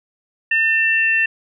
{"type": "tone pair together", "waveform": "sine", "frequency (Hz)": [1800.1, 2699], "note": ["A6", "E7"], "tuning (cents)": [39, 40], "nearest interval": "perfect fifth", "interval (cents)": 701, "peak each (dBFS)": [-16, -17], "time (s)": [0.51, 1.26], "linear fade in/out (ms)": 5, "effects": []}